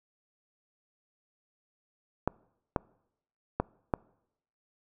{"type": "clicks", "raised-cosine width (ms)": 1, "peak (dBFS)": -12, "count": 4, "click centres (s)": [2.276, 2.762, 3.6, 3.938], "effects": ["noise-tail reverb RT60 0.8 s tail -25 dB re dry"]}